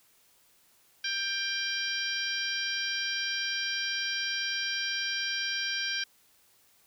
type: harmonic tone with a mistuned harmonic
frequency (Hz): 791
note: G5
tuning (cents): +15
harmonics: 2 / 3 / 4 / 5 / 6 / 7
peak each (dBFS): -34 / -37 / -36 / -40 / -37 / -37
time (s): 1.04-6.04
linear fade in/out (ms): 5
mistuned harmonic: 7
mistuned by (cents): +22
effects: white hiss -64 dBFS RMS until 6.86 s